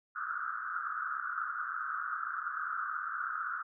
white band-pass noise, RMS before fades -37 dBFS, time 0.15-3.63 s, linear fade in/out 20 ms, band 1200 to 1500 Hz, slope 96 dB/octave, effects none

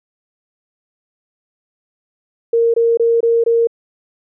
sine tone bursts, 463.4 Hz, A#4, 10 cents flat, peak -10 dBFS, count 5, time 2.53-3.672 s, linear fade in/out 5 ms, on 210 ms, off 23 ms, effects none

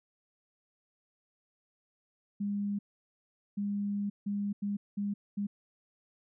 sine tone bursts at uneven times, 202.9 Hz, G#3, 40 cents flat, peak -30 dBFS, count 6, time 2.4-2.79 / 3.57-4.1 / 4.26-4.53 / 4.62-4.77 / 4.97-5.14 / 5.37-5.47 s, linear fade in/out 10 ms, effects none

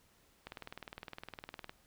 click train, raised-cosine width 0.3 ms, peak -28 dBFS, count 25, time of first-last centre 0.47-1.694 s, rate 19.6 Hz, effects pink hiss -68 dBFS RMS until 1.86 s

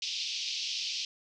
white band-pass noise, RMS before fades -35 dBFS, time 0.02-1.05 s, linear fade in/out 2 ms, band 2600 to 5600 Hz, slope 48 dB/octave, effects none

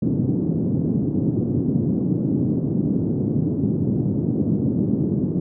white band-pass noise, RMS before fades -21 dBFS, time 0.02-5.4 s, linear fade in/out 5 ms, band 110 to 290 Hz, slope 24 dB/octave, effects none

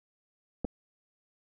clicks, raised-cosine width 2 ms, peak -19 / -21 dBFS, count 2, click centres 0.646 / 0.65 s, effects none

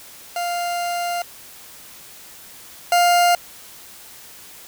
40% pulse tone pair in turn, 698.5 / 701.6 Hz, F5 / F5, 0 / +8 cents, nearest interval unison, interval 8 cents, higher second, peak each -21 / -12 dBFS, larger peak second, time 0.36-1.22 / 2.92-3.35 s, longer first, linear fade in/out 2 ms, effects white hiss -42 dBFS RMS until 4.67 s

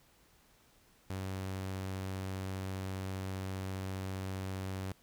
sawtooth tone, 95 Hz, F#2, 46 cents sharp, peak -33 dBFS, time 1.1-4.92 s, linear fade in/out 0 ms, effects pink hiss -66 dBFS RMS until 5.02 s

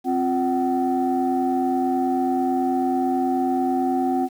sine tone cluster, 263 / 352.2 / 754 Hz, C4 / F4 / F#5, +9 / +15 / +32 cents, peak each -21 / -25 / -22 dBFS, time 0.04-4.29 s, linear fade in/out 50 ms, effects tanh soft clip ceiling -12 dBFS + 8-bit

